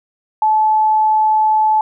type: tone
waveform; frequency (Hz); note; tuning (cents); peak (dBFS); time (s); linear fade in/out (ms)
sine; 865; A5; -30; -10; 0.42-1.81; 2
effects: none